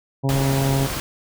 harmonic tone, 136.1 Hz, C#3, 31 cents flat, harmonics 1 / 2 / 3 / 4 / 5 / 6 / 7, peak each -19 / -25 / -29 / -31 / -33 / -35 / -36 dBFS, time 0.23-0.87 s, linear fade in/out 20 ms
pink noise, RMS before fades -27 dBFS, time 0.29-1 s, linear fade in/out 0 ms
effects none

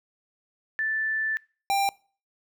sine / square tone pair in turn, 1760 / 792 Hz, A6 / G5, 0 / +18 cents, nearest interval octave + major second, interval 1382 cents, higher first, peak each -24 / -22 dBFS, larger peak second, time 0.79-1.37 / 1.7-1.89 s, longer first, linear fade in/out 0 ms, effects noise-tail reverb RT60 0.4 s tail -24 dB re dry

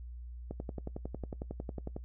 click train, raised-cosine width 2 ms, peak -25 dBFS, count 17, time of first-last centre 0.51-1.965 s, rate 11 Hz, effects noise-tail reverb RT60 0.1 s tail -20 dB re dry + added 60 Hz sine -42 dBFS peak until 2.04 s

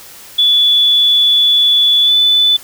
sine tone with pitch glide, 3441 to 3493 Hz, A7 to A7, -39 to -13 cents, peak -7 dBFS, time 0.38-2.57 s, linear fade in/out 10 ms, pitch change +26 cents, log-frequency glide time 2.02-2.12 s, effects white hiss -36 dBFS RMS until 2.63 s

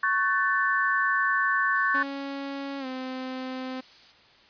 sine chord, F# minor, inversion second, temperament equal with one note detuned, 1108.7 / 1511.9 / 1760 Hz, C#6 / F#6 / A6, 0 / +37 / 0 cents, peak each -26 dBFS, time 0.03-2.03 s, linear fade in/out 5 ms
violet noise, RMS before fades -41 dBFS, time 1.74-4.13 s, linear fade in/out 20 ms
sawtooth tone with pitch glide, 277.2 to 258.6 Hz, C#4 to C4, 0 to -20 cents, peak -28 dBFS, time 1.94-3.81 s, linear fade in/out 10 ms, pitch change -120 cents, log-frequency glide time 2.79-2.86 s
effects white hiss -56 dBFS RMS until 4.49 s + resampled to 11025 Hz

